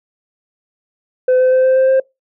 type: tone with pitch steps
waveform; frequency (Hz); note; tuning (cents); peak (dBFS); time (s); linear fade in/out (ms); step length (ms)
sine; 509 / 512.8 / 516.7 / 520.6 / 524.5 / 528.5; C5 / C5 / C5 / C5 / C5 / C5; -48 / -35 / -22 / -9 / +4 / +17; -6; 1.28-2; 5; 120
effects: noise-tail reverb RT60 0.2 s tail -25 dB re dry + tanh soft clip ceiling -8 dBFS